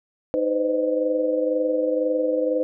sine tone cluster, 310.8 / 507 / 529 / 613 Hz, D#4 / B4 / C5 / D#5, -2 / +45 / +19 / -26 cents, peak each -26 / -21 / -29 / -30 dBFS, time 0.34-2.63 s, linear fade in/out 0 ms, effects none

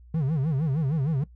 triangle tone with vibrato, 146.83 Hz, D3, in tune, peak -20 dBFS, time 0.14-1.24 s, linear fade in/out 5 ms, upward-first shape sine, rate 6.5 Hz, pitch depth 210 cents each way, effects noise-tail reverb RT60 0.1 s tail -19 dB re dry + added 60 Hz sine -47 dBFS peak until 1.35 s

